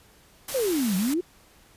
white noise, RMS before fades -33 dBFS, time 0.48-1.14 s, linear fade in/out 5 ms
sine exponential two-way sweep, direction down then up, 561 to 178.1 to 373.8 Hz, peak -22 dBFS, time 0.54-1.21 s, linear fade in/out 10 ms, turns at 0.96 s
effects pink hiss -56 dBFS RMS until 1.76 s + resampled to 32000 Hz

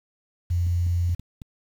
sine tone, 87.2 Hz, F2, 2 cents flat, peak -20 dBFS, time 0.5-1.15 s, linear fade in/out 10 ms
clicks, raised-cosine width 5 ms, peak -26 dBFS, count 5, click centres 0.667 / 0.867 / 1.095 / 1.196 / 1.418 s
effects 8-bit

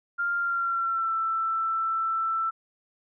sine tone with pitch glide, 1396.9 to 1330.7 Hz, F6 to E6, 0 to +16 cents, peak -24 dBFS, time 0.18-2.51 s, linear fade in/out 20 ms, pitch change -84 cents, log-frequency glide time 0.37-1.15 s, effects none

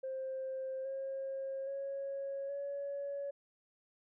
sine tone with pitch steps, 527 / 538.7 / 550.7 / 562.9 Hz, C5 / C#5 / C#5 / C#5, +12 / -50 / -11 / +26 cents, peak -36 dBFS, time 0.03-3.31 s, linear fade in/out 10 ms, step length 820 ms, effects tanh soft clip ceiling -33 dBFS

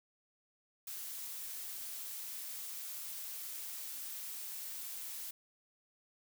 blue noise, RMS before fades -44 dBFS, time 0.87-5.31 s, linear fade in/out 5 ms, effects none

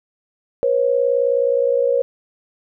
sine tone pair together, 484.6 / 544 Hz, B4 / C#5, -33 / -33 cents, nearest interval major second, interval 200 cents, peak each -17 dBFS, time 0.63-2.02 s, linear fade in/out 0 ms, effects none

